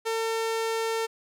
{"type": "tone", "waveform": "sawtooth", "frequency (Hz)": 450, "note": "A4", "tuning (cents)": 39, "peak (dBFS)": -22, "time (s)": [0.05, 1.07], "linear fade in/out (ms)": 20, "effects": ["low-pass 12000 Hz 12 dB/octave"]}